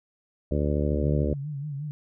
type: harmonic tone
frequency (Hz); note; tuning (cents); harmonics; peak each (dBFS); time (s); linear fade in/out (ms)
73.42; D2; 0; 1 / 2 / 3 / 4 / 5 / 6 / 7 / 8; -26 / -29 / -31 / -32 / -33 / -34 / -34 / -35; 0.51-1.34; 5
type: tone with vibrato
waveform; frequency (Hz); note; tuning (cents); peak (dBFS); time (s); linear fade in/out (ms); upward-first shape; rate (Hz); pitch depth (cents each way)
sine; 144.7; D3; -25; -30; 0.91-1.91; 0; sine; 5.6; 93
effects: none